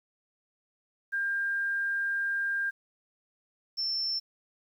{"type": "tone pair in turn", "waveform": "sine", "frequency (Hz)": [1600, 5365], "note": ["G6", "E8"], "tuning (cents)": [35, 30], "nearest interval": "octave + major sixth", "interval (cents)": 2095, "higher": "second", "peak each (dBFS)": [-27, -28], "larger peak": "first", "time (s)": [[1.12, 2.71], [3.77, 4.2]], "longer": "first", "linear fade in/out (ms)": 20, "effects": ["10-bit"]}